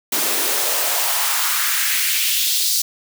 white noise with high-pass filter sweep, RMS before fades -19 dBFS, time 0.12-2.82 s, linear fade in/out 5 ms, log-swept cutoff 270 to 4900 Hz, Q 2, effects none

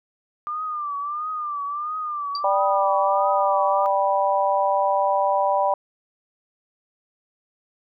sine tone with vibrato, 1193 Hz, D6, 27 cents sharp, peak -25 dBFS, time 0.47-3.86 s, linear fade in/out 0 ms, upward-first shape triangle, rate 1.5 Hz, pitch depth 100 cents each way
sine tone with exponential decay, 4672 Hz, D8, 10 cents flat, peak -23 dBFS, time 2.35-2.43 s, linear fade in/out 2 ms, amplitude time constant 17 ms
sine chord, G major, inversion second, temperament just, 588 / 784 / 980 Hz, D5 / G5 / B5, +2 / 0 / -14 cents, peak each -22 dBFS, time 2.44-5.74 s, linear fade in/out 2 ms
effects none

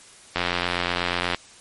click train, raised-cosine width 0.3 ms, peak -6 dBFS, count 88, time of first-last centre 0.36-1.346 s, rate 88.2 Hz, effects white hiss -48 dBFS RMS until 1.6 s + MP3 48 kbps

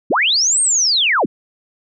sine linear two-way sweep, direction up then down, 123.47 to 8640 to 123.47 Hz, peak -12 dBFS, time 0.1-1.26 s, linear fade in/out 10 ms, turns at 0.61 s, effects none

